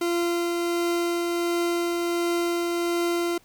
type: tone with tremolo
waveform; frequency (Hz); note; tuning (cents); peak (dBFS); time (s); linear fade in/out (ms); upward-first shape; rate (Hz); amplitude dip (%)
40% pulse; 344.1; F4; -26; -21; 0.01-3.38; 5; triangle; 1.4; 25
effects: pink hiss -58 dBFS RMS until 3.44 s